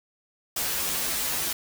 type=noise with comb filter; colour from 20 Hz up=white; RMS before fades=-28 dBFS; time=0.56-1.53 s; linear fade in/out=5 ms; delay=10 ms; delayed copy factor=-1; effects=none